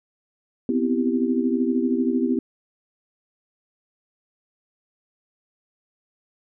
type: chord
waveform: sine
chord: C major seventh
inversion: third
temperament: equal with one note detuned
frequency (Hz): 248.7 / 261.6 / 329.6 / 392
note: B3 / C4 / E4 / G4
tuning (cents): +12 / 0 / 0 / 0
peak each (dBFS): -22 / -25 / -26 / -27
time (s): 0.69-2.39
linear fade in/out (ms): 2
effects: none